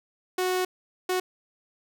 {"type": "tone bursts at uneven times", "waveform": "sawtooth", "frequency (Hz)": 367.8, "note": "F#4", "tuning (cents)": -10, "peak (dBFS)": -20, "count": 2, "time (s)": [[0.38, 0.65], [1.09, 1.2]], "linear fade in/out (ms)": 5, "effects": []}